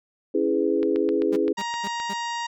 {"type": "chord", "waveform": "sine", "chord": "C# minor seventh", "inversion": "none", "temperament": "equal with one note detuned", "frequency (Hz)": [277.2, 329.6, 415.3, 497.9], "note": ["C#4", "E4", "G#4", "B4"], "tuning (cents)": [0, 0, 0, 14], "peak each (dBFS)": [-27, -24, -23, -28], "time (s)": [0.34, 1.53], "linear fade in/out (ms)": 10}
{"type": "click train", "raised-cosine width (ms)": 0.3, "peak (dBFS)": -21, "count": 10, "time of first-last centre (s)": [0.83, 2], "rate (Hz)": 7.69}
{"type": "tone bursts", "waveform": "sawtooth", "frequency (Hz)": 200, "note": "G3", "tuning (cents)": 35, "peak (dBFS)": -28, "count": 4, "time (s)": [1.32, 2.138], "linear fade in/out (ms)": 10, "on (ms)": 47, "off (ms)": 210}
{"type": "harmonic tone", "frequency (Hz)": 940, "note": "A#5", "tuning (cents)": 14, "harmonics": [1, 2, 3, 4, 5, 6, 7, 8], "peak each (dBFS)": [-28, -34, -38, -40, -42, -44, -45, -46], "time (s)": [1.57, 2.47], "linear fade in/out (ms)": 10}
{"effects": []}